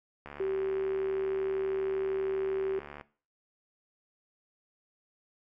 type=click train; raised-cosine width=0.5 ms; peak=-28 dBFS; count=201; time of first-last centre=0.26-3.011 s; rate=72.7 Hz
type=tone; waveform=sine; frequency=385.2 Hz; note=G4; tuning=30 cents flat; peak=-28 dBFS; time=0.4-2.79 s; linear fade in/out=2 ms
effects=noise-tail reverb RT60 0.4 s tail -18 dB re dry